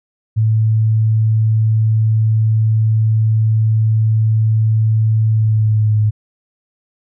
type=tone with pitch glide; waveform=sine; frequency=110 to 106.87 Hz; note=A2 to A2; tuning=0 to -50 cents; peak=-10 dBFS; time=0.36-6.11 s; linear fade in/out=20 ms; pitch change=-50 cents; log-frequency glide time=5.31-6 s; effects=none